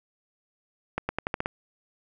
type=accelerating click train; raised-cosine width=0.5 ms; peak=-12 dBFS; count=7; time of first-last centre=0.98-1.459 s; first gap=110 ms; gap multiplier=0.87; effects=none